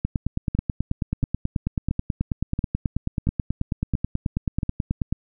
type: two click trains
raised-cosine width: 5 ms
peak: -10 / -11 dBFS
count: 48 / 7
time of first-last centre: 0.05-5.126 / 0.55-4.632 s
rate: 9.26 / 1.47 Hz
effects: none